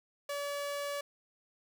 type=tone; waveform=sawtooth; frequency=572 Hz; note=D5; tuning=46 cents flat; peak=-31 dBFS; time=0.29-1.01 s; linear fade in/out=5 ms; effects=none